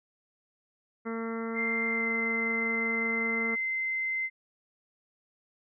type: harmonic tone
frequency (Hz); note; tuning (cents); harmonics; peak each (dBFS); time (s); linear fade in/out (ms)
227.3; A#3; -43; 1 / 2 / 3 / 4 / 5 / 6 / 7 / 8 / 9; -34 / -36 / -47 / -47 / -45 / -42 / -52 / -51 / -45; 1.05-3.56; 20
type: tone with pitch glide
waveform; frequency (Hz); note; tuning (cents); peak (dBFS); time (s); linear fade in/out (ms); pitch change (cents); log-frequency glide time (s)
sine; 2093 to 2071; C7 to C7; 0 to -18; -28; 1.54-4.3; 50; -18; 1.9-2.08
effects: none